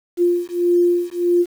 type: beating tone pair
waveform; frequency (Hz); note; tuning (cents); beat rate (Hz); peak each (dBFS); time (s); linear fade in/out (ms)
sine; 349.2 / 350.8; F4 / F4; 0 / +8; 1.6; -17; 0.17-1.46; 50
effects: 7-bit